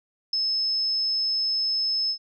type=tone with ADSR envelope; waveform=sine; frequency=5210 Hz; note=E8; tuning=21 cents flat; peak=-19 dBFS; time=0.33-2.18 s; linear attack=4 ms; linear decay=4 ms; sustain=-3 dB; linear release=80 ms; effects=none